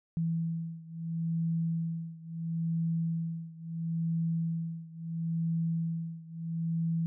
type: beating tone pair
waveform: sine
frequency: 164.81 / 165.55 Hz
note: E3 / E3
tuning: 0 / +8 cents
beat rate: 0.74 Hz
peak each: -32 / -34 dBFS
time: 0.17-7.06 s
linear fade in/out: 0 ms
effects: none